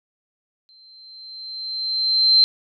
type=tone with exponential growth; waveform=sine; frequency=4116 Hz; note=C8; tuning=29 cents flat; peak=-9 dBFS; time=0.69-2.44 s; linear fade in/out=0 ms; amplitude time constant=380 ms; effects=none